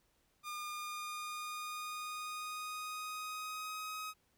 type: tone with pitch glide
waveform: sawtooth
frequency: 1211 to 1263.9 Hz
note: D#6 to D#6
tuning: -47 to +27 cents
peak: -37 dBFS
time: 0.43-4.14 s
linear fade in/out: 50 ms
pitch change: +74 cents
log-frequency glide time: 0.71-3.97 s
effects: pink hiss -75 dBFS RMS until 4.37 s